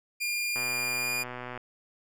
sawtooth tone with pitch glide, 2408 to 2423 Hz, D7 to D#7, +43 to -47 cents, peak -25 dBFS, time 0.2-1.24 s, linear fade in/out 20 ms, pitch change +10 cents, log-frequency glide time 0.97-1.09 s
click train, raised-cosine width 0.5 ms, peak -23 dBFS, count 127, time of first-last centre 0.56-1.576 s, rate 124 Hz
effects none

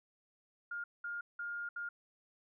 sine tone bursts at uneven times, 1414 Hz, F6, 21 cents sharp, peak -38 dBFS, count 4, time 0.71-0.84 / 1.04-1.21 / 1.39-1.69 / 1.76-1.89 s, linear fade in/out 5 ms, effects none

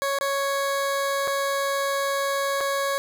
20% pulse tone with dropouts, 554.4 Hz, C#5, in tune, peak -18 dBFS, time 0.02-2.98 s, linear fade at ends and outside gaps 0 ms, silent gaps 0.187-0.21 / 1.274-1.278 / 2.606-2.609 s, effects none

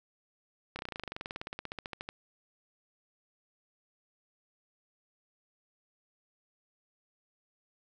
slowing click train, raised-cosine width 0.3 ms, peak -22 dBFS, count 27, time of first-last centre 0.76-2.089 s, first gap 30 ms, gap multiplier 1.04, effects none

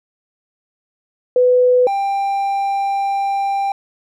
sine / triangle tone pair in turn, 498.6 / 791.5 Hz, B4 / G5, +16 / +17 cents, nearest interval minor sixth, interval 801 cents, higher second, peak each -9 / -14 dBFS, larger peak first, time 1.36-1.87 / 1.87-3.72 s, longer second, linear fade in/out 2 ms, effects none

